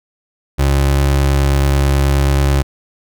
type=tone; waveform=30% pulse; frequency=69.3 Hz; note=C#2; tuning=in tune; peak=-8 dBFS; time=0.58-2.63 s; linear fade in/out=20 ms; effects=none